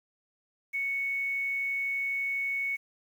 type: tone with quantisation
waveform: sine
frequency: 2217 Hz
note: C#7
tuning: in tune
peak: -28 dBFS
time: 0.73-2.77 s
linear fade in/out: 20 ms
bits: 9
effects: none